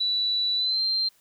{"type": "tone with pitch glide", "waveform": "sine", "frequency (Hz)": [3951, 4155], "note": ["B7", "C8"], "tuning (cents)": [0, -13], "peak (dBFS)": -22, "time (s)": [0, 1.09], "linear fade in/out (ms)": 10, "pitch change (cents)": 87, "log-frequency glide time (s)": [0.56, 0.81], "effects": ["white hiss -62 dBFS RMS until 1.2 s"]}